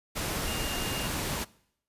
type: tone in noise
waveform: sine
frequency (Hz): 2816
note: F7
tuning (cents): +14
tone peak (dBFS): -37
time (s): 0.46-1.08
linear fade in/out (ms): 20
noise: pink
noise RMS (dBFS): -32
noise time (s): 0.15-1.45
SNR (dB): -8
effects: noise-tail reverb RT60 0.7 s tail -22 dB re dry + resampled to 32000 Hz